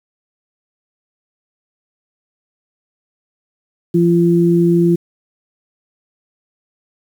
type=tone pair together; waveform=sine; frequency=171.3 / 342.6 Hz; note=F3 / F4; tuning=-33 / -33 cents; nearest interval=octave; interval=1200 cents; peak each=-12 dBFS; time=3.94-4.96 s; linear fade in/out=10 ms; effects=7-bit